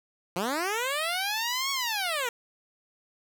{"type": "linear two-way sweep", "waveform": "10% pulse", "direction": "up then down", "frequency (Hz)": [165.7, 1118, 457.9], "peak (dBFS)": -19, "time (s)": [0.36, 2.29], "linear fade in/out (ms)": 2, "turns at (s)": 1.71, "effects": []}